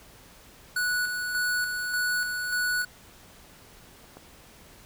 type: tone with tremolo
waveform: square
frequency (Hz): 1473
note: F#6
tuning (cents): -8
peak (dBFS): -25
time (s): 0.76-2.85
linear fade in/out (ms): 5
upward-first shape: square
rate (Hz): 1.7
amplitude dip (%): 40
type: clicks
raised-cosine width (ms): 1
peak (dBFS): -36 / -29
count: 2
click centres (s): 4.043 / 4.17
effects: pink hiss -52 dBFS RMS until 4.85 s